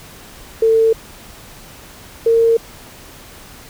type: tone pair in turn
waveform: sine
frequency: 448.5 / 457.9 Hz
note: A4 / A#4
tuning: +33 / -31 cents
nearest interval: unison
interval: 36 cents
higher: second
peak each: -9 dBFS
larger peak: neither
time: 0.62-0.93 / 2.26-2.57 s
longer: neither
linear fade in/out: 5 ms
effects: pink hiss -39 dBFS RMS until 3.69 s